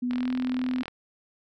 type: tone with pitch glide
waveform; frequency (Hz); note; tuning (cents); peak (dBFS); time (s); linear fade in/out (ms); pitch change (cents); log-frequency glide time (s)
sine; 246.9 to 253.3; B3 to B3; 0 to +44; -25; 0.02-0.83; 10; +44; 0.12-0.31
type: click train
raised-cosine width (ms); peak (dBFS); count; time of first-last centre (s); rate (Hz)
0.3; -21; 33; 0.11-0.881; 41.5
effects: none